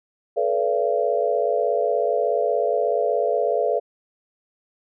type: tone cluster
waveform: sine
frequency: 432.6 / 489.2 / 574 / 682 Hz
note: A4 / B4 / D5 / F5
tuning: -29 / -16 / -40 / -41 cents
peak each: -24 dBFS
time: 0.36-3.8 s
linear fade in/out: 20 ms
effects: none